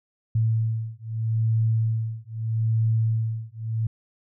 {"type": "beating tone pair", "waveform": "sine", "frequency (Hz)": [111.6, 112.39], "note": ["A2", "A2"], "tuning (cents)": [25, 37], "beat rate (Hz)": 0.79, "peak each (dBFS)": -24, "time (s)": [0.35, 3.87], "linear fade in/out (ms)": 5, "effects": []}